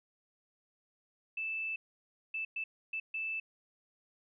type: tone bursts at uneven times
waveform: sine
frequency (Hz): 2637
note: E7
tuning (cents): 0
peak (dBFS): -34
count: 5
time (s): 1.37-1.76 / 2.34-2.45 / 2.56-2.64 / 2.93-3 / 3.14-3.4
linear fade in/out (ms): 5
effects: none